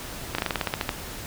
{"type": "slowing click train", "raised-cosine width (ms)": 0.3, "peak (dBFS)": -8, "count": 11, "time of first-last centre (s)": [0.35, 0.892], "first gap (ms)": 34, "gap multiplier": 1.1, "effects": ["pink hiss -37 dBFS RMS until 1.26 s"]}